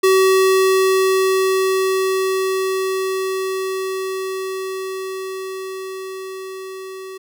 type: tone with level ramp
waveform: square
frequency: 380 Hz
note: F#4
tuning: 46 cents sharp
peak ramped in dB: -11 to -31 dBFS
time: 0.03-7.18 s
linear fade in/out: 10 ms
effects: none